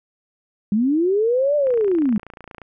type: linear two-way sweep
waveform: sine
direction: up then down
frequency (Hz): 196.1 to 598 to 196.3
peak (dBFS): -15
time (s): 0.72-2.18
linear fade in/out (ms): 2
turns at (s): 1.56
type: click train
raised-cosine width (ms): 0.5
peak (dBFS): -23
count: 28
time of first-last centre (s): 1.67-2.617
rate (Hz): 28.5
effects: none